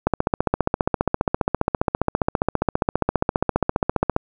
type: click train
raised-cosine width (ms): 1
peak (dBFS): -3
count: 62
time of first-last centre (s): 0.07-4.164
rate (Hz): 14.9
effects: none